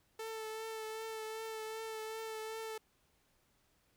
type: tone with vibrato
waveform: sawtooth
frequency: 441.4 Hz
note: A4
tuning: 5 cents sharp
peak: -37 dBFS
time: 0.19-2.78 s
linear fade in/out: 5 ms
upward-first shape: triangle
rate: 2.6 Hz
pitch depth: 24 cents each way
effects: pink hiss -74 dBFS RMS until 3.96 s